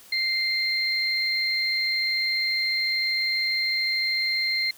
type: tone pair together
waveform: sine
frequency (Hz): 2093 / 4180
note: C7 / C8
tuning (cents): 0 / -2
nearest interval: octave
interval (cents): 1198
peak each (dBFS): -25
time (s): 0.12-4.71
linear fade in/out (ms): 5
effects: white hiss -50 dBFS RMS until 4.77 s